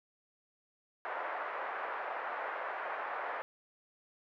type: band-pass noise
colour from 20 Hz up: pink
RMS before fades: -39 dBFS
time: 1.05-3.42 s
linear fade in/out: 0 ms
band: 580 to 1800 Hz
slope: 24 dB/octave
effects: none